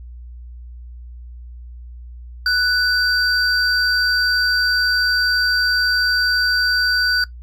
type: tone pair together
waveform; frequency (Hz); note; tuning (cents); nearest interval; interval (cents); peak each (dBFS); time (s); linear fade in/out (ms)
triangle; 1483 / 4708; F#6 / D8; +4 / +3; octave + minor sixth; 1999; -14 / -18; 2.46-7.24; 2
effects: noise-tail reverb RT60 0.1 s tail -18 dB re dry + added 60 Hz sine -33 dBFS peak until 7.42 s